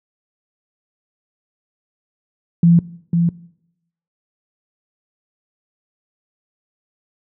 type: tone with echo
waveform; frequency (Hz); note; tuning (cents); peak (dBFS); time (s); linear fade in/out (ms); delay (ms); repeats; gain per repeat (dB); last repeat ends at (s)
sine; 170; F3; -46; -7; 2.63-2.79; 2; 500; 1; -5; 3.29
effects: noise-tail reverb RT60 0.8 s tail -21 dB re dry + high-pass 100 Hz 12 dB/octave